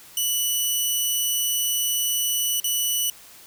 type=tone with dropouts; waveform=10% pulse; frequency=2960 Hz; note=F#7; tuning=in tune; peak=-13 dBFS; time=0.17-3.1 s; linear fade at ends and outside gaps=2 ms; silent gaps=2.601-2.642 s; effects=white hiss -47 dBFS RMS until 3.46 s